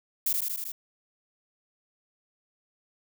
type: noise with echo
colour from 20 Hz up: violet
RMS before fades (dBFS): -26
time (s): 0.26-0.33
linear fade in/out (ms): 5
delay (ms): 78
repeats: 5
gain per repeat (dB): -2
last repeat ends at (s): 0.72
effects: none